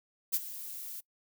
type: noise with ADSR envelope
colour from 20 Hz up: violet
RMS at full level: -27 dBFS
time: 0.32-1.01 s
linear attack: 25 ms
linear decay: 40 ms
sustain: -15 dB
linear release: 16 ms
effects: noise-tail reverb RT60 0.1 s tail -23 dB re dry